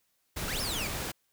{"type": "noise", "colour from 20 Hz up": "pink", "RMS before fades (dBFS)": -35, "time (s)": [0.36, 1.12], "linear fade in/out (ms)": 10}
{"type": "exponential two-way sweep", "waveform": "sawtooth", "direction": "up then down", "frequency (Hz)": [1300, 5490, 2217], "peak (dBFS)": -31, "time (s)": [0.48, 0.87], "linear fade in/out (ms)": 0, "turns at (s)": 0.61}
{"effects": ["white hiss -74 dBFS RMS until 1.32 s"]}